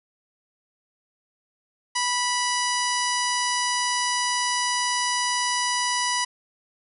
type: harmonic tone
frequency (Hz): 982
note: B5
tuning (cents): -10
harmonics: 1 / 2 / 3 / 4 / 5 / 6 / 7 / 8 / 9 / 10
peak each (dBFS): -26 / -29 / -31 / -36 / -30 / -31 / -38 / -42 / -36 / -37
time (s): 1.95-6.25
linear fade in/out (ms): 10
effects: none